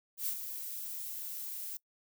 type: noise with ADSR envelope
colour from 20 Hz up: violet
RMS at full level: -33 dBFS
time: 0.17-1.77 s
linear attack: 96 ms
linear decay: 89 ms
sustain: -8 dB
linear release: 3 ms
effects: noise-tail reverb RT60 0.1 s tail -23 dB re dry